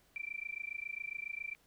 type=tone with amplitude modulation; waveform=sine; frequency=2349 Hz; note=D7; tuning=in tune; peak=-35 dBFS; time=0.16-1.55 s; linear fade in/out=0 ms; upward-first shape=sine; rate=27.3 Hz; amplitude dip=100%; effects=pink hiss -69 dBFS RMS until 1.66 s